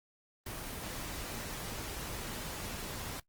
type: noise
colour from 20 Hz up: pink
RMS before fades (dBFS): -41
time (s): 0.46-3.2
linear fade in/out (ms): 5
effects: noise-tail reverb RT60 0.1 s tail -21 dB re dry + Opus 24 kbps